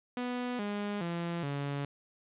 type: tone with pitch steps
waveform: sawtooth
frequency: 246.9 / 205.2 / 170.6 / 141.81 Hz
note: B3 / G#3 / F3 / C#3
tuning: 0 / -21 / -40 / +40 cents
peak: -29 dBFS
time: 0.17-1.85 s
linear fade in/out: 2 ms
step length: 420 ms
effects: resampled to 8000 Hz + 10-bit